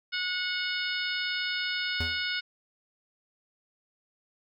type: harmonic tone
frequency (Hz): 731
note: F#5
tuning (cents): -21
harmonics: 2 / 3 / 4 / 5 / 6 / 7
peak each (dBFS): -33 / -35 / -36 / -37 / -38 / -38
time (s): 0.12-2.41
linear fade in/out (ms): 20
type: tone with exponential decay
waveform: square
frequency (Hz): 82.3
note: E2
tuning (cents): -2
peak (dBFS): -28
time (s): 2-2.26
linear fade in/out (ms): 5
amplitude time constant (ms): 56
effects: none